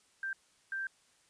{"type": "tone bursts at uneven times", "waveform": "sine", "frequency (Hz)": 1574, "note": "G6", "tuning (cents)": 7, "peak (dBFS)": -34, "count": 2, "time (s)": [[0.23, 0.33], [0.72, 0.87]], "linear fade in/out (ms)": 2, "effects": ["white hiss -68 dBFS RMS until 1.29 s", "resampled to 22050 Hz"]}